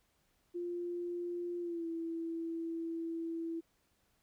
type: tone with pitch glide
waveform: sine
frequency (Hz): 349.2 to 330.7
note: F4 to E4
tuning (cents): 0 to +6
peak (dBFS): -36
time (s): 0.54-3.61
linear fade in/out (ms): 20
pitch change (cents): -94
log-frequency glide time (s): 1.6-1.87
effects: pink hiss -75 dBFS RMS until 4.22 s